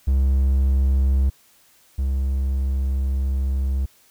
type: tone pair in turn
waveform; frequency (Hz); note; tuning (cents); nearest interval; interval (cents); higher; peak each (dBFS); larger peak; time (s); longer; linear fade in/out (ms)
triangle; 66.9 / 66.9; C2 / C2; +39 / +39; unison; 0; neither; -13 / -17; first; 0.07-1.3 / 1.98-3.86; second; 10
effects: white hiss -56 dBFS RMS until 4.1 s